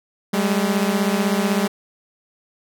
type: beating tone pair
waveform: sawtooth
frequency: 195 / 211 Hz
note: G3 / G#3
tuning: -9 / +28 cents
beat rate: 16 Hz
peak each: -16 / -17 dBFS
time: 0.33-1.68 s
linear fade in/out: 10 ms
effects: none